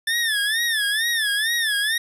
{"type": "tone with vibrato", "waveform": "25% pulse", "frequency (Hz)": 1760, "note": "A6", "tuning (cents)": 0, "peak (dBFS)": -16, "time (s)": [0.07, 1.98], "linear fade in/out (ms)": 5, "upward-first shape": "sine", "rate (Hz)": 2.2, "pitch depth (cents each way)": 130, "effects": ["resampled to 32000 Hz"]}